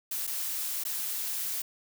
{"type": "noise with dropouts", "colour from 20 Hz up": "blue", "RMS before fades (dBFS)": -33, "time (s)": [0.11, 1.62], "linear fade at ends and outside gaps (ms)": 5, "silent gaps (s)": [[0.269, 0.274], [0.838, 0.85]], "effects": []}